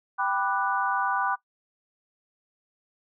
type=chord; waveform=sine; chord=G major seventh; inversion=none; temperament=equal with one note detuned; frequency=784 / 987.8 / 1183.5 / 1480 Hz; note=G5 / B5 / D6 / F#6; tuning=0 / 0 / +13 / 0 cents; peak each=-29 dBFS; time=0.18-1.36 s; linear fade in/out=20 ms; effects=noise-tail reverb RT60 0.1 s tail -19 dB re dry